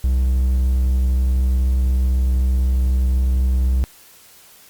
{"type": "tone", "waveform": "triangle", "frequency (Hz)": 64, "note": "C2", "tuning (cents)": -38, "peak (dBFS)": -12, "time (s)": [0.04, 3.84], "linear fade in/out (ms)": 0, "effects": ["white hiss -47 dBFS RMS until 4.69 s", "Opus 48 kbps"]}